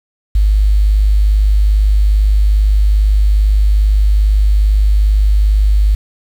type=tone with quantisation; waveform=sine; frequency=51.2 Hz; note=G#1; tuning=24 cents flat; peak=-7 dBFS; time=0.35-5.95 s; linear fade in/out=5 ms; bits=6; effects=none